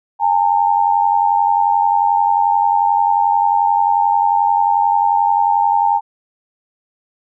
sine tone pair together, 816 / 907.3 Hz, G#5 / A#5, -31 / -47 cents, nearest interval major second, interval 184 cents, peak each -14 dBFS, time 0.19-6.01 s, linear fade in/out 50 ms, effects none

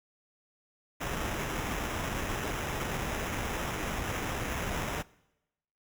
pink noise with sample-and-hold, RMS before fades -34 dBFS, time 1-5.03 s, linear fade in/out 20 ms, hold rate 4410 Hz, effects noise-tail reverb RT60 0.9 s tail -22 dB re dry

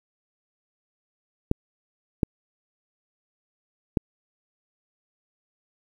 clicks, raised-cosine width 3 ms, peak -7 dBFS, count 3, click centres 1.514 / 2.232 / 3.972 s, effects 8-bit

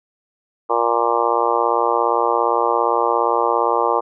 harmonic tone, 117.4 Hz, A#2, 13 cents sharp, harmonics 3 / 4 / 5 / 6 / 7 / 8 / 9 / 10, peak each -26 / -21 / -24 / -26 / -22 / -23 / -22 / -24 dBFS, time 0.69-4.01 s, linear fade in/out 20 ms, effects none

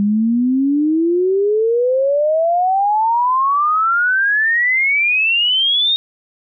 sine exponential sweep, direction up, 200 to 3732 Hz, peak -12 dBFS, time 0-5.96 s, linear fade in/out 0 ms, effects none

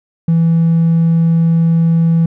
triangle tone, 165.5 Hz, E3, 7 cents sharp, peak -5 dBFS, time 0.28-2.26 s, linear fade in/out 5 ms, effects tanh soft clip ceiling -4 dBFS

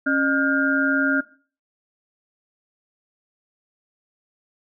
sine tone cluster, 274.6 / 609 / 1421 / 1583 Hz, C#4 / D#5 / F6 / G6, -16 / -37 / +30 / +17 cents, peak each -21 / -29 / -21 / -26 dBFS, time 0.06-1.21 s, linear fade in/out 10 ms, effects noise-tail reverb RT60 0.4 s tail -18 dB re dry

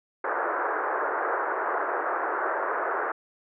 white band-pass noise, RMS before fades -28 dBFS, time 0.24-3.12 s, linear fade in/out 5 ms, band 350 to 1600 Hz, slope 48 dB/octave, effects none

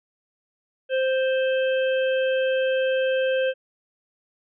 harmonic tone, 523.3 Hz, C5, in tune, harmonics 1 / 3 / 5 / 6, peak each -20 / -30 / -34 / -36 dBFS, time 0.89-3.54 s, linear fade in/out 50 ms, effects none

